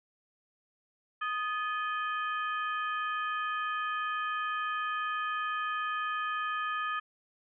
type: harmonic tone with a mistuned harmonic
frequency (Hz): 622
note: D#5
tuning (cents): -1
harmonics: 2 / 3 / 4 / 5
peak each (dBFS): -32 / -36 / -44 / -45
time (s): 1.21-7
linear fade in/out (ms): 10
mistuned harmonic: 3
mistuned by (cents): -140
effects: none